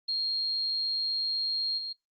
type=tone with level steps; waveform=sine; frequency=4236 Hz; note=C8; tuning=21 cents sharp; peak=-27 / -33 dBFS; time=0.08-1.93 s; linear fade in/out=10 ms; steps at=1.77 s; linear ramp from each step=20 ms; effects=noise-tail reverb RT60 0.2 s tail -26 dB re dry + Opus 48 kbps